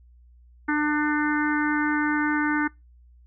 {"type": "harmonic tone", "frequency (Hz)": 299.2, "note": "D4", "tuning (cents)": 32, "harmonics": [1, 3, 4, 5, 6, 7], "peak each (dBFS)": [-23, -30, -33, -27, -31, -35], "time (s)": [0.68, 2.68], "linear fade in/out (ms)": 10, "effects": ["noise-tail reverb RT60 0.2 s tail -24 dB re dry", "added 60 Hz sine -50 dBFS peak until 3.26 s"]}